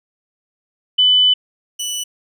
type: tone pair in turn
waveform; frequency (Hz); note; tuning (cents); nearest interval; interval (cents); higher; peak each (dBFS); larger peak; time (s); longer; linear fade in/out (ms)
sine / 20% pulse; 3000 / 2967; F#7 / F#7; +23 / +4; unison; 19; first; -9 / -16; first; 0.98-1.34 / 1.79-2.04; first; 10
effects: none